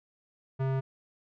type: tone with low-pass filter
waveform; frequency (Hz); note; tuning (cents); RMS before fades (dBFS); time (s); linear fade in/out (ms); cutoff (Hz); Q
square; 133.4; C3; +34; -29; 0.59-0.81; 20; 1400; 0.65
effects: none